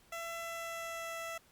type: tone with pitch glide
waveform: 15% pulse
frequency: 670 to 663.1 Hz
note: E5 to E5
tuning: +28 to +10 cents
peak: -33 dBFS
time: 0.12-1.38 s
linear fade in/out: 5 ms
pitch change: -18 cents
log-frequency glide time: 0.35-1.17 s
effects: pink hiss -65 dBFS RMS until 1.51 s + Opus 48 kbps